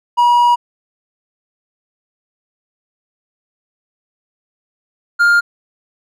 triangle tone pair in turn, 962 / 1406 Hz, B5 / F6, -46 / +11 cents, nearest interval perfect fifth, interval 657 cents, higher second, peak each -6 dBFS, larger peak neither, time 0.17-0.56 / 5.19-5.41 s, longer first, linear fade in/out 20 ms, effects none

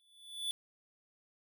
square tone with exponential growth, 3468 Hz, A7, 26 cents flat, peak -32 dBFS, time 0-0.51 s, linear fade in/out 0 ms, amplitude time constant 110 ms, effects none

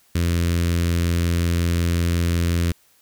sawtooth tone with notch filter, 85.5 Hz, F2, 36 cents flat, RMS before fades -20 dBFS, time 0.15-2.72 s, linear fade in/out 5 ms, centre 800 Hz, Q 0.66, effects white hiss -58 dBFS RMS until 3.01 s

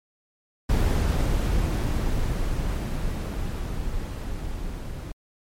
brown noise with level ramp, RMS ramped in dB -20 to -33 dBFS, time 0.69-5.12 s, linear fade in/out 5 ms, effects MP3 64 kbps

